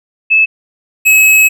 sine / square tone pair in turn, 2609 / 2569 Hz, E7 / E7, -18 / -45 cents, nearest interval unison, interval 27 cents, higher first, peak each -5 dBFS, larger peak neither, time 0.3-0.46 / 1.05-1.49 s, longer second, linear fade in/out 20 ms, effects none

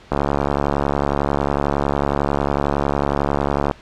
click train, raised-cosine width 1 ms, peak -4 dBFS, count 256, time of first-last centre 0.12-3.712 s, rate 71 Hz, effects pink hiss -45 dBFS RMS until 3.81 s + low-pass 4000 Hz 12 dB/octave

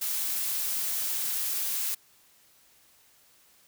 blue noise, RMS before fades -30 dBFS, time 0.01-1.95 s, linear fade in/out 10 ms, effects white hiss -61 dBFS RMS until 3.67 s

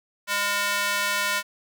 square tone with high-pass filter, 203.3 Hz, G#3, 37 cents flat, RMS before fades -25 dBFS, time 0.27-1.43 s, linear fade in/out 50 ms, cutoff 1400 Hz, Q 1.2, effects none

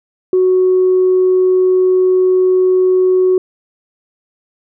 sine tone, 370 Hz, F#4, in tune, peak -7 dBFS, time 0.33-3.38 s, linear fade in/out 2 ms, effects tanh soft clip ceiling -4 dBFS

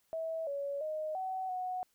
sine tone with pitch steps, 649 / 563 / 620 / 754 / 736 Hz, E5 / C#5 / D#5 / F#5 / F#5, -27 / +27 / -6 / +32 / -9 cents, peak -34 dBFS, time 0.13-1.83 s, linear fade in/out 0 ms, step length 340 ms, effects white hiss -74 dBFS RMS until 1.94 s

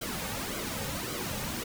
pink noise with flanger, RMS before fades -35 dBFS, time 0.01-1.64 s, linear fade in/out 10 ms, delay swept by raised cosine 1.1 to 3 ms, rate 1.8 Hz, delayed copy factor -0.65, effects none

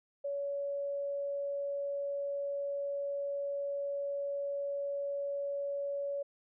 sine tone, 564 Hz, C#5, 30 cents sharp, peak -33 dBFS, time 0.24-6.23 s, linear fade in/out 10 ms, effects none

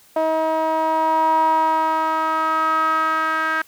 sawtooth tone with band-pass filter sweep, 318.1 Hz, D#4, 38 cents sharp, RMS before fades -19 dBFS, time 0.16-3.62 s, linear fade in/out 5 ms, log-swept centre 740 to 1500 Hz, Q 6.1, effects white hiss -52 dBFS RMS until 3.67 s

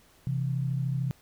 sine tone pair together, 131.3 / 164.81 Hz, C3 / E3, +6 / 0 cents, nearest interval major third, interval 394 cents, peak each -27 / -33 dBFS, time 0.27-1.11 s, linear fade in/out 0 ms, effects pink hiss -60 dBFS RMS until 1.21 s

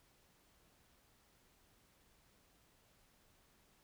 silence, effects pink hiss -71 dBFS RMS until 3.83 s

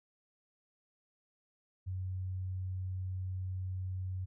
sine tone, 93 Hz, F#2, 9 cents sharp, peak -35 dBFS, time 1.86-4.26 s, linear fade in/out 20 ms, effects none

